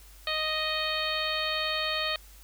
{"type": "harmonic tone", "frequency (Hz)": 622.3, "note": "D#5", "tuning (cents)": 0, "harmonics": [1, 2, 3, 4, 5, 6, 7], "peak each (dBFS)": [-35, -35, -35, -35, -35, -35, -35], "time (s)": [0.27, 2.16], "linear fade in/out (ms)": 2, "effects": ["added 50 Hz sine -50 dBFS peak until 2.43 s", "white hiss -55 dBFS RMS until 2.43 s"]}